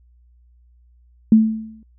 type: tone with exponential decay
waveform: sine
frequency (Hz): 220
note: A3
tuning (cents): 0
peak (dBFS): -5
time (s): 1.32-1.83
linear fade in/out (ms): 2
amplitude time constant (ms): 110
effects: added 60 Hz sine -50 dBFS peak until 1.98 s